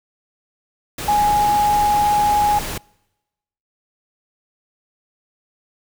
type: tone in noise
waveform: sine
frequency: 831 Hz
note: G#5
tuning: 1 cent sharp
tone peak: -13 dBFS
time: 1.08-2.59 s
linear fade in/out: 5 ms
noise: pink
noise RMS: -27 dBFS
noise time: 0.98-2.78 s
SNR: +11 dB
effects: noise-tail reverb RT60 1.0 s tail -26 dB re dry